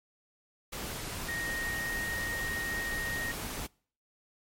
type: tone in noise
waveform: sine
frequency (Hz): 1864.7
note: A#6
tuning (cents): 0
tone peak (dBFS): -33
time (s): 1.28-3.32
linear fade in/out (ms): 10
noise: pink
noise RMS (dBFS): -38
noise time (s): 0.72-3.67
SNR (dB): +2
effects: noise-tail reverb RT60 0.5 s tail -26 dB re dry + MP3 64 kbps